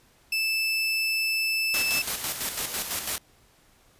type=tone; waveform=30% pulse; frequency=2635 Hz; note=E7; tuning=1 cent flat; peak=-21 dBFS; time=0.32-2.02 s; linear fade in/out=5 ms
type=noise with tremolo; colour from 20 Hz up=white; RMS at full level=-28 dBFS; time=1.74-3.18 s; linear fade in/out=0 ms; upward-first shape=square; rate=6 Hz; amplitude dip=50%
effects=pink hiss -60 dBFS RMS until 3.99 s + resampled to 32000 Hz